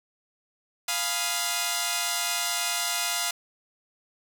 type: chord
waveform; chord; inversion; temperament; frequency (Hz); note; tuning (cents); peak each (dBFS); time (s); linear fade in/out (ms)
5% pulse; F half-diminished seventh; none; equal; 698.5 / 830.6 / 987.8 / 1244.5; F5 / Ab5 / Cb6 / Eb6; 0 / 0 / 0 / 0; -17 / -23 / -20 / -22; 0.88-3.31; 5
effects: none